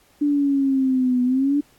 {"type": "exponential two-way sweep", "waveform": "sine", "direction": "down then up", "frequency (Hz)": [293.7, 246.9, 293.7], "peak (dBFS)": -16, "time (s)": [0.21, 1.61], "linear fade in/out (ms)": 10, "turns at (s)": 1.23, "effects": ["pink hiss -57 dBFS RMS until 1.78 s", "AAC 64 kbps"]}